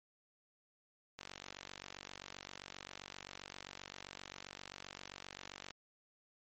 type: click train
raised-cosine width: 0.2 ms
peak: -28 dBFS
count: 216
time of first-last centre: 1.19-5.707 s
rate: 47.6 Hz
effects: MP3 32 kbps

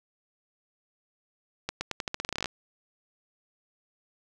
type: accelerating click train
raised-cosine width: 0.2 ms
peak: -13 dBFS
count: 16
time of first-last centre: 1.69-2.458 s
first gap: 120 ms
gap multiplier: 0.86
effects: none

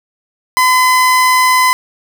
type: tone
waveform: 30% pulse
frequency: 1016 Hz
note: B5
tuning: 49 cents sharp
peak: -5 dBFS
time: 0.57-1.73 s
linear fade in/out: 0 ms
effects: none

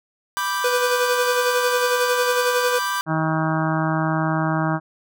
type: chord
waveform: 45% pulse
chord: G major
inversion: first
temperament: equal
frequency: 987.8 / 1174.7 / 1568 Hz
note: B5 / D6 / G6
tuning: 0 / 0 / 0 cents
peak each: -26 dBFS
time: 0.37-3.01 s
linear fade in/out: 0 ms
type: tone with tremolo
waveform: square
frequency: 493.9 Hz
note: B4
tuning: in tune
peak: -18 dBFS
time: 0.64-2.79 s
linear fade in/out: 5 ms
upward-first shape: sine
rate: 11 Hz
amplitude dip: 55%
type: harmonic tone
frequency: 158.8 Hz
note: D#3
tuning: 36 cents sharp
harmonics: 1 / 2 / 4 / 5 / 6 / 7 / 8 / 9 / 10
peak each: -22 / -25 / -28 / -29 / -30 / -30 / -31 / -32 / -32 dBFS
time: 3.06-4.8 s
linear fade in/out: 50 ms
effects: none

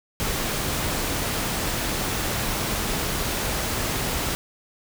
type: noise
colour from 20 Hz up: pink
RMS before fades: -26 dBFS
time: 0.2-4.35 s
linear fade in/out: 0 ms
effects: none

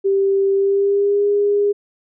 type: tone with pitch glide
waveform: sine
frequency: 392 to 408.2 Hz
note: G4 to G#4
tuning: 0 to -30 cents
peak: -13 dBFS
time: 0.04-1.73 s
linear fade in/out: 20 ms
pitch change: +70 cents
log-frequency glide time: 0.54-1.26 s
effects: none

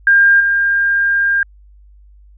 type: tone with level steps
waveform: sine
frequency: 1604 Hz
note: G6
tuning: 39 cents sharp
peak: -6 / -11 dBFS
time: 0.07-1.43 s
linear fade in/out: 2 ms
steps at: 0.4 s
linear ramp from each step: 5 ms
effects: added 50 Hz sine -41 dBFS peak until 2.37 s

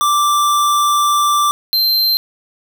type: tone pair in turn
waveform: square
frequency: 1174.7 / 4132 Hz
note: D6 / C8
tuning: 0 / -22 cents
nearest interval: octave + minor seventh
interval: 2178 cents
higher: second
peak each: -12 dBFS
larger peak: neither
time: 0.01-1.51 / 1.73-2.17 s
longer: first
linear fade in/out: 0 ms
effects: none

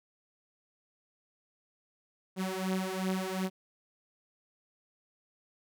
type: beating tone pair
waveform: sawtooth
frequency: 186.7 / 189.4 Hz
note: F#3 / F#3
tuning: +16 / +41 cents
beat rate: 2.7 Hz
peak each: -30 dBFS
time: 2.36-3.5 s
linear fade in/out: 50 ms
effects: none

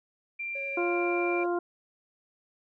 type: tone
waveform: sine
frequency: 2370 Hz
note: D7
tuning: 15 cents sharp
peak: -32 dBFS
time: 0.39-1.44 s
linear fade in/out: 10 ms
type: tone with vibrato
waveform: triangle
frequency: 552 Hz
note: C#5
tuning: 7 cents flat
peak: -36 dBFS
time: 0.55-1.46 s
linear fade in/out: 5 ms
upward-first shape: sine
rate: 11 Hz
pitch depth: 9 cents each way
type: harmonic tone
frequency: 349.2 Hz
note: F4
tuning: in tune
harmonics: 1 / 2 / 3 / 4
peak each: -27 / -33 / -37 / -39 dBFS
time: 0.77-1.59 s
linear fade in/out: 5 ms
effects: none

